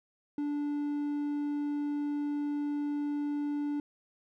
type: tone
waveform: triangle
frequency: 291.5 Hz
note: D4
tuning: 13 cents flat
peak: -28 dBFS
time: 0.38-3.8 s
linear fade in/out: 2 ms
effects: none